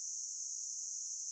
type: band-pass noise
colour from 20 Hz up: pink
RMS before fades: -43 dBFS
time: 0-1.31 s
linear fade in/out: 0 ms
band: 5900 to 6800 Hz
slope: 96 dB/octave
effects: none